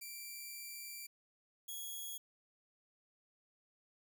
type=tone pair in turn; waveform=5% pulse; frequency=2349 / 3332 Hz; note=D7 / G#7; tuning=0 / +5 cents; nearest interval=tritone; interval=605 cents; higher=second; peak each=-36 / -34 dBFS; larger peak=second; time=0.01-1.07 / 1.68-2.18 s; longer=first; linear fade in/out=10 ms; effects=none